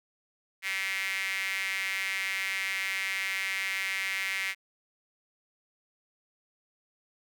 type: tone with high-pass filter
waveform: sawtooth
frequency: 192.7 Hz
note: G3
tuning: 29 cents flat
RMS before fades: -32 dBFS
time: 0.62-4.55 s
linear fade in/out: 50 ms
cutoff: 2100 Hz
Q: 5.4
effects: none